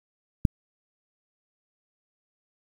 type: click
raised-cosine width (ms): 5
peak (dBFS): -6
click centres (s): 0.452
effects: 7-bit